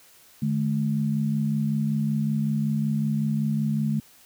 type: tone pair together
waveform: sine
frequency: 149.07 / 214.4 Hz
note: D3 / A3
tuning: +26 / -45 cents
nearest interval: tritone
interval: 629 cents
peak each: -25 / -24 dBFS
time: 0.42-4 s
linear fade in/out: 5 ms
effects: white hiss -54 dBFS RMS until 4.25 s